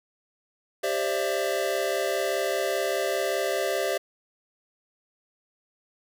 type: tone cluster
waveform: square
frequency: 394.4 / 528 / 593 / 671 Hz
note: G4 / C5 / D5 / E5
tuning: +11 / +16 / +17 / +31 cents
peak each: -31 dBFS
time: 0.83-3.98 s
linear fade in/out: 10 ms
effects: none